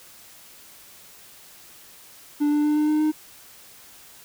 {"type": "tone with pitch steps", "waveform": "triangle", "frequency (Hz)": [293.7, 296.4, 299.2, 302, 304.8, 307.6], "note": ["D4", "D4", "D4", "D4", "D#4", "D#4"], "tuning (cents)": [0, 16, 32, 48, -36, -20], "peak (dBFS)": -16, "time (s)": [2.4, 3.12], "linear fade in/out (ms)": 20, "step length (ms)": 120, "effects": ["white hiss -48 dBFS RMS until 4.24 s"]}